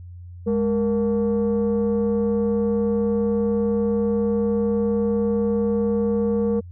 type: tone pair together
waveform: sine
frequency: 207.7 / 467.6 Hz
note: G#3 / A#4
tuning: 0 / +5 cents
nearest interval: octave + major second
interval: 1405 cents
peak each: -19 / -19 dBFS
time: 0.46-6.61 s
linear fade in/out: 20 ms
effects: tanh soft clip ceiling -15 dBFS + added 88 Hz sine -36 dBFS peak until 6.71 s